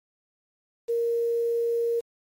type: tone with quantisation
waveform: sine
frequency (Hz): 466.9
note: A#4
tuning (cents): +3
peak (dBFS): -22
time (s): 0.88-2.01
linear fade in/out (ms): 20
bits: 8
effects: MP3 64 kbps